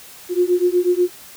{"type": "beating tone pair", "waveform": "sine", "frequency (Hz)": [352.8, 361], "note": ["F4", "F#4"], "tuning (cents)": [18, -43], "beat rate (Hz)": 8.2, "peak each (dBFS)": -17, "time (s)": [0.29, 1.1], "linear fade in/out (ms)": 50, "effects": ["white hiss -41 dBFS RMS until 1.36 s"]}